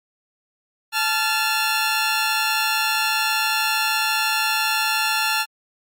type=tone pair together; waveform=15% pulse; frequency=871 / 1382.6 Hz; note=A5 / F6; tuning=-18 / -18 cents; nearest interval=minor sixth; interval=800 cents; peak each=-15 dBFS; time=0.92-5.46 s; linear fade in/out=50 ms; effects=MP3 64 kbps